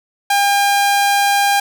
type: tone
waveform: sawtooth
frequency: 804 Hz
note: G5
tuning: 44 cents sharp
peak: -8 dBFS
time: 0.3-1.6 s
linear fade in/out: 5 ms
effects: 7-bit